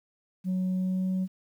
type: tone with pitch glide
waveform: sine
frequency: 185.1 to 186.82 Hz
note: F#3 to F#3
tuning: +1 to +17 cents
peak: -23 dBFS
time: 0.44-1.28 s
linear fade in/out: 50 ms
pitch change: +16 cents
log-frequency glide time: 0.74-1.1 s
effects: tanh soft clip ceiling -24 dBFS + 10-bit